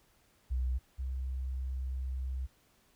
sine tone pair in turn, 63 / 64.92 Hz, B1 / C2, +35 / -13 cents, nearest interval minor second, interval 52 cents, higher second, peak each -29 / -33 dBFS, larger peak first, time 0.5-0.79 / 0.98-2.47 s, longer second, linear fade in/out 20 ms, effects pink hiss -68 dBFS RMS until 2.95 s

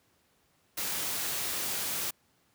white noise, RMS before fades -33 dBFS, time 0.77-2.11 s, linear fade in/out 10 ms, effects pink hiss -69 dBFS RMS until 2.54 s + high-pass 80 Hz 12 dB/octave

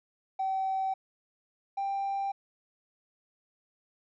triangle tone pair in turn, 767 / 788.6 Hz, G5 / G5, -38 / +10 cents, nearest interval unison, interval 48 cents, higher second, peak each -24 / -26 dBFS, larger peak first, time 0.39-0.94 / 1.77-2.32 s, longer neither, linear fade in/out 10 ms, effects tanh soft clip ceiling -25 dBFS + resampled to 16000 Hz

